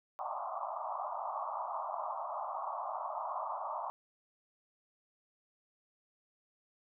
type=band-pass noise; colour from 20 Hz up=white; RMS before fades=-39 dBFS; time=0.19-3.9 s; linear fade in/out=0 ms; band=610 to 1200 Hz; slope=96 dB/octave; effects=none